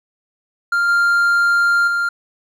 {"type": "tone with level steps", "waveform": "triangle", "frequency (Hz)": 1396, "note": "F6", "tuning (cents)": -1, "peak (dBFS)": [-12, -10, -14], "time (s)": [0.72, 2.09], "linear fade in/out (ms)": 5, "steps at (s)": [0.88, 1.87], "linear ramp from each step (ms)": 10, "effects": []}